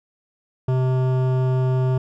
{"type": "tone with hard clipping", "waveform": "triangle", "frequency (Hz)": 129, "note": "C3", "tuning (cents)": -24, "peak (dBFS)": -19, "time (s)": [0.68, 1.98], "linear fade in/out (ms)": 5, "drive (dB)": 18, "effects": []}